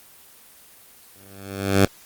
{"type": "tone with exponential growth", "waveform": "10% pulse", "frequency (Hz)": 97.7, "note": "G2", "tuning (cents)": -5, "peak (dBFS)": -4, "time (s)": [1.16, 1.85], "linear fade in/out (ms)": 0, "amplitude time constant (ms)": 150, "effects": ["white hiss -49 dBFS RMS until 2.05 s", "Opus 24 kbps"]}